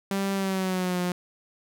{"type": "tone with pitch glide", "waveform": "sawtooth", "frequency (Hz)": [196, 178.7], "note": ["G3", "F3"], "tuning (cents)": [0, 40], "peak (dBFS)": -21, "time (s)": [0.11, 1.12], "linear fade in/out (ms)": 2, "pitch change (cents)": -160, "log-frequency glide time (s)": [0.34, 0.99], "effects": []}